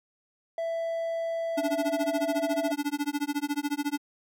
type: tone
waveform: triangle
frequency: 663 Hz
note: E5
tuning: 10 cents sharp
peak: -26 dBFS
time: 0.58-2.72 s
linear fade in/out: 2 ms
type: tone with tremolo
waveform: square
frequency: 289.8 Hz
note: D4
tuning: 23 cents flat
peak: -25 dBFS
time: 1.57-3.98 s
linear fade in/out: 10 ms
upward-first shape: sine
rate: 14 Hz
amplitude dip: 100%
effects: none